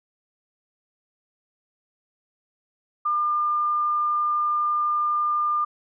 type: tone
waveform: sine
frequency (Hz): 1202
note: D6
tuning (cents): +40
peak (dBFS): -20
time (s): 3.05-5.65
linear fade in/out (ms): 10
effects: none